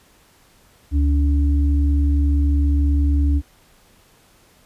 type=tone pair together; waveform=sine; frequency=71.6 / 286.4 Hz; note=D2 / D4; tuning=-43 / -43 cents; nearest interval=2 octaves; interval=2400 cents; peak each=-14 / -24 dBFS; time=0.91-3.42 s; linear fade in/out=50 ms; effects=pink hiss -54 dBFS RMS until 4.65 s + resampled to 32000 Hz